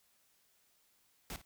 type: noise with echo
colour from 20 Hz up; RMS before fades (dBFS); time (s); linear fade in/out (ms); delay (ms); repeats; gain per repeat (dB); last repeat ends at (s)
pink; -43; 1.3-1.36; 0; 55; 1; -14; 1.415
effects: white hiss -72 dBFS RMS until 1.45 s